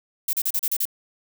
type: noise bursts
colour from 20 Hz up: violet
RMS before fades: -23 dBFS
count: 7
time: 0.28-0.854 s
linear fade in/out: 5 ms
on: 52 ms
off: 35 ms
effects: none